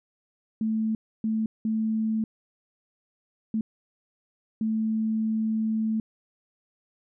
sine tone bursts at uneven times, 220 Hz, A3, in tune, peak -23 dBFS, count 5, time 0.61-0.95 / 1.24-1.46 / 1.65-2.24 / 3.54-3.61 / 4.61-6 s, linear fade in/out 2 ms, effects none

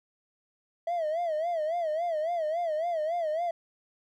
triangle tone with vibrato, 653 Hz, E5, 17 cents flat, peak -24 dBFS, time 0.87-3.51 s, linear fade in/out 5 ms, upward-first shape sine, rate 3.6 Hz, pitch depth 130 cents each way, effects tanh soft clip ceiling -22 dBFS

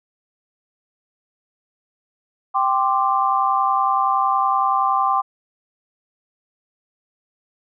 sine chord, G suspended fourth, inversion none, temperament just, 784 / 1045.3 / 1176 Hz, G5 / C6 / D6, 0 / -2 / +2 cents, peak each -20 dBFS, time 2.54-5.22 s, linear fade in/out 20 ms, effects none

